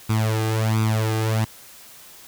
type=tone with flanger; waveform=sawtooth; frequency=110 Hz; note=A2; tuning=in tune; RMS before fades=-21 dBFS; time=0.09-1.45 s; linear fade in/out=10 ms; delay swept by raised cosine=0.82 to 2.52 ms; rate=1.4 Hz; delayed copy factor=+0.8; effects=white hiss -45 dBFS RMS until 2.27 s